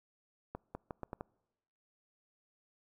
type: accelerating click train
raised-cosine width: 1 ms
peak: -26 dBFS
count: 6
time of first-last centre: 0.55-1.209 s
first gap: 200 ms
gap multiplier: 0.79
effects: noise-tail reverb RT60 1.0 s tail -26 dB re dry